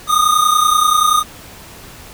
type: tone pair together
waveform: square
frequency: 1214 / 1244.5 Hz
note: D#6 / D#6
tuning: -43 / 0 cents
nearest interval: unison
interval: 43 cents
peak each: -14 dBFS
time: 0.07-1.24 s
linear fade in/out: 50 ms
effects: pink hiss -37 dBFS RMS until 2.13 s